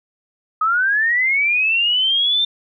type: linear sweep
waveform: sine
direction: up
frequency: 1244.5 to 3608 Hz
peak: -14 dBFS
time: 0.61-2.45 s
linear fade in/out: 5 ms
effects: none